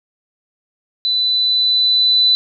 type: tone with level ramp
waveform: sine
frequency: 3994 Hz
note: B7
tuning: 19 cents sharp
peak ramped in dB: -14 to -9 dBFS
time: 1.05-2.35 s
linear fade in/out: 0 ms
effects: none